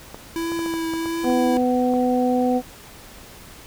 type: clicks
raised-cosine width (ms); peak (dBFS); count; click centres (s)
1; -20; 10; 0.145 / 0.519 / 0.592 / 0.661 / 0.739 / 0.937 / 1.058 / 1.246 / 1.3 / 1.938
type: tone with vibrato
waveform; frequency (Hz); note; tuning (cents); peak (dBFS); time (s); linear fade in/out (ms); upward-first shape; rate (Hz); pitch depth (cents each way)
square; 330.6; E4; +5; -24; 0.36-1.57; 0; triangle; 1.4; 22
type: harmonic tone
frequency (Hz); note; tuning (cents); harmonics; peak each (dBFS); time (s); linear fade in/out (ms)
250; B3; +21; 1 / 2 / 3; -19 / -22 / -24; 1.23-2.62; 50
effects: pink hiss -43 dBFS RMS until 3.66 s